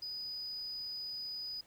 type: tone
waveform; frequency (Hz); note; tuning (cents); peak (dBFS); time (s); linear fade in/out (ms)
sine; 4968; D#8; -3; -37; 0.02-1.61; 5
effects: tanh soft clip ceiling -37 dBFS + pink hiss -65 dBFS RMS until 1.66 s